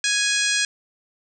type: harmonic tone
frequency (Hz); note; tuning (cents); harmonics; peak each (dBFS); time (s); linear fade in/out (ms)
830.6; G#5; 0; 2 / 3 / 4 / 5 / 6 / 7 / 8 / 9 / 10; -24 / -26 / -27 / -28 / -29 / -29 / -30 / -31 / -31; 0.04-0.65; 2
effects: none